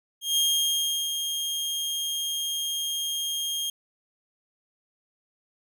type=tone with ADSR envelope; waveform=sawtooth; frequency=3228 Hz; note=G#7; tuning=50 cents flat; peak=-17 dBFS; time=0.21-3.7 s; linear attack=160 ms; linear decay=720 ms; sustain=-7 dB; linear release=3 ms; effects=none